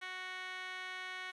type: tone with band-pass filter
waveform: 15% pulse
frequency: 370 Hz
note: F#4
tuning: in tune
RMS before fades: -44 dBFS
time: 0.01-1.32 s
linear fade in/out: 20 ms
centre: 2300 Hz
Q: 6.3
effects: resampled to 24000 Hz + 11-bit